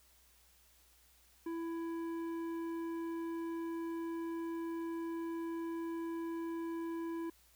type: tone with tanh clipping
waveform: sine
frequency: 332.2 Hz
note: E4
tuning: 13 cents sharp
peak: -39 dBFS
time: 1.46-7.3 s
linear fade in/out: 5 ms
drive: 11 dB
effects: added 60 Hz sine -70 dBFS peak until 7.55 s + white hiss -67 dBFS RMS until 7.55 s